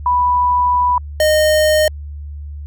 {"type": "tone pair in turn", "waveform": ["sine", "square"], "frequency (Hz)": [986, 614.8], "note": ["B5", "D#5"], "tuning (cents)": [-3, -21], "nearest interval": "minor sixth", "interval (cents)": 818, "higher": "first", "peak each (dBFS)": -11, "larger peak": "neither", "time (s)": [[0.06, 0.98], [1.2, 1.88]], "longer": "first", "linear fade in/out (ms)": 2, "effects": ["added 73 Hz sine -26 dBFS peak until 2.66 s"]}